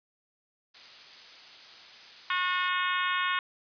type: noise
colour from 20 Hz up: blue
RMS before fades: -42 dBFS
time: 0.74-2.69 s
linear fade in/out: 10 ms
type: harmonic tone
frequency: 362.9 Hz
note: F#4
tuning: 34 cents flat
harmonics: 3 / 4 / 5 / 6 / 7 / 8 / 9 / 10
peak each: -30 / -32 / -34 / -36 / -37 / -38 / -39 / -40 dBFS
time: 2.3-3.39 s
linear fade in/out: 2 ms
effects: resampled to 11025 Hz